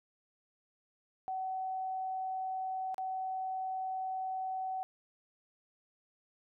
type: tone with dropouts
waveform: sine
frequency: 755 Hz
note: F#5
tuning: 35 cents sharp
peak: -34 dBFS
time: 1.28-4.83 s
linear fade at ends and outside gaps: 0 ms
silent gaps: 2.944-2.981 s
effects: none